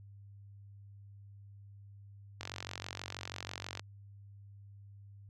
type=click train; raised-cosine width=0.2 ms; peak=-22 dBFS; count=65; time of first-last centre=2.41-3.795 s; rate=46.2 Hz; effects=added 100 Hz sine -51 dBFS peak until 5.29 s